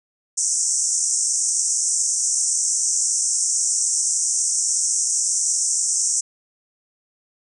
white band-pass noise, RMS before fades -21 dBFS, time 0.37-6.21 s, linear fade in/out 10 ms, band 5600 to 8800 Hz, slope 96 dB/octave, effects none

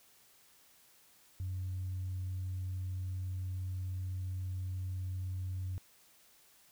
sine tone, 92.6 Hz, F#2, 2 cents sharp, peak -34 dBFS, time 1.4-5.78 s, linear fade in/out 0 ms, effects tanh soft clip ceiling -32 dBFS + white hiss -64 dBFS RMS until 6.71 s

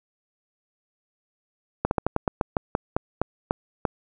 slowing click train, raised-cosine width 1 ms, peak -7 dBFS, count 13, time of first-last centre 1.85-3.852 s, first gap 61 ms, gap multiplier 1.17, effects none

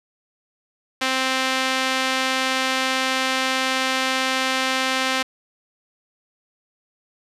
sawtooth tone with band-pass filter, 261.6 Hz, C4, in tune, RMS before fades -22 dBFS, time 1.01-5.23 s, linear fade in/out 10 ms, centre 2800 Hz, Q 0.73, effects resampled to 32000 Hz + 7-bit

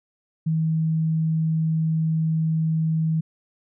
sine tone, 160 Hz, D#3, 49 cents sharp, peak -19 dBFS, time 0.46-3.21 s, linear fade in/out 10 ms, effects none

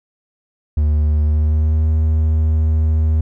triangle tone with pitch glide, 75.1 to 78.47 Hz, D2 to D#2, +39 to +15 cents, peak -10 dBFS, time 0.77-3.21 s, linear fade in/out 5 ms, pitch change +76 cents, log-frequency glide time 1.12-1.85 s, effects none

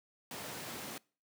pink high-pass noise, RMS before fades -44 dBFS, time 0.31-0.98 s, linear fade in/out 2 ms, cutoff 150 Hz, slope 12 dB/octave, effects noise-tail reverb RT60 0.4 s tail -25 dB re dry + high-pass 80 Hz 12 dB/octave

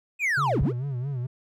triangle linear two-way sweep, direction down then up, 2570 to 31 to 533 Hz, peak -20 dBFS, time 0.19-0.73 s, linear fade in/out 50 ms, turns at 0.62 s
triangle tone with vibrato, 131.5 Hz, C3, 9 cents sharp, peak -25 dBFS, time 0.37-1.27 s, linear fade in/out 10 ms, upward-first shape sine, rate 4.5 Hz, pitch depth 150 cents each way
effects none

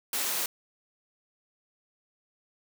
white high-pass noise, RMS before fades -30 dBFS, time 0.13-0.46 s, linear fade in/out 2 ms, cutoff 280 Hz, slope 12 dB/octave, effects none

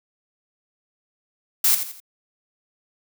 blue noise with echo, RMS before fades -17 dBFS, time 1.64-1.75 s, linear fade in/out 5 ms, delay 84 ms, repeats 3, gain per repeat -9 dB, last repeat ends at 2.002 s, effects none

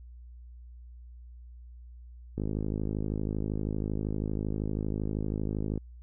click train, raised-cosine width 3 ms, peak -19 dBFS, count 180, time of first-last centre 2.38-5.777 s, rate 52.7 Hz, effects added 60 Hz sine -45 dBFS peak until 6.02 s

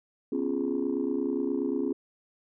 sine chord, C# dominant seventh, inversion third, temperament just, 249.5 / 277.2 / 346.5 / 415.8 Hz, B3 / C#4 / E#4 / G#4, +18 / 0 / -14 / +2 cents, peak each -32 / -29 / -31 / -32 dBFS, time 0.32-1.93 s, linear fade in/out 5 ms, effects tanh soft clip ceiling -19 dBFS

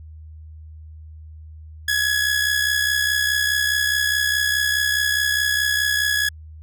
sawtooth tone with amplitude modulation, 1683 Hz, G#6, 23 cents sharp, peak -12 dBFS, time 1.88-6.29 s, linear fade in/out 5 ms, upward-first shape sine, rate 64.8 Hz, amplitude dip 55%, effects added 78 Hz sine -37 dBFS peak until 6.62 s

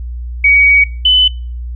sine tone pair in turn, 2257 / 3013 Hz, C#7 / F#7, +31 / +31 cents, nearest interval perfect fourth, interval 500 cents, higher second, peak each -5 dBFS, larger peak neither, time 0.44-0.84 / 1.05-1.28 s, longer first, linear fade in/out 5 ms, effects noise-tail reverb RT60 0.4 s tail -23 dB re dry + added 60 Hz sine -20 dBFS peak until 1.75 s

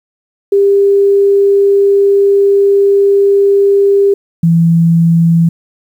sine tone pair in turn, 398.6 / 166.82 Hz, G4 / E3, +29 / +21 cents, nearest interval octave + minor third, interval 1508 cents, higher first, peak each -5 dBFS, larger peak neither, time 0.52-4.14 / 4.43-5.49 s, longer first, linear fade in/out 5 ms, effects 7-bit

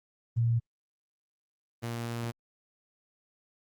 sine / sawtooth tone pair in turn, 116.54 / 117.42 Hz, A#2 / A#2, 0 / +13 cents, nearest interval unison, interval 13 cents, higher second, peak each -23 / -28 dBFS, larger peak first, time 0.36-0.6 / 1.82-2.32 s, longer second, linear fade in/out 20 ms, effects Opus 24 kbps

